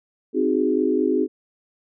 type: chord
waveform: sine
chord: Ab dominant seventh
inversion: first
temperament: equal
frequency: 261.6 / 311.1 / 370 / 415.3 Hz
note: C4 / Eb4 / Gb4 / Ab4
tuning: 0 / 0 / 0 / 0 cents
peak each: -23 dBFS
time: 0.33-1.28 s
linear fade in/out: 50 ms
effects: none